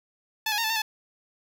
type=tone with pitch steps; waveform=10% pulse; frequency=872 / 834 / 919 / 875 / 906 / 865 Hz; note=A5 / G#5 / A#5 / A5 / A#5 / A5; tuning=-16 / +7 / -25 / -10 / -50 / -30 cents; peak=-16 dBFS; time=0.46-0.82 s; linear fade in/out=5 ms; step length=60 ms; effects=none